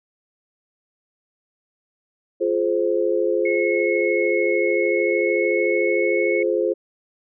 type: chord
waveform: sine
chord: F minor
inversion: none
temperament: equal with one note detuned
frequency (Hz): 349.2 / 422.6 / 523.3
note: F4 / Ab4 / C5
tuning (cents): 0 / +30 / 0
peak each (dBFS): -22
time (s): 2.4-6.74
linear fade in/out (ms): 20
type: tone with pitch glide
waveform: sine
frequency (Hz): 2181 to 2199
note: C#7 to C#7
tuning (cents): -29 to -14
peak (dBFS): -24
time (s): 3.45-6.43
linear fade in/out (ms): 5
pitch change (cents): +15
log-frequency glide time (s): 4.61-6.23
effects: none